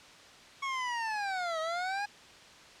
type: linear two-way sweep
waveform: 25% pulse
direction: down then up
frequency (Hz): 1108.7 to 629 to 832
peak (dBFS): -28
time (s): 0.62-2.06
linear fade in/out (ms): 10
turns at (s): 1.6
effects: white hiss -53 dBFS RMS until 2.8 s + low-pass 5000 Hz 12 dB/octave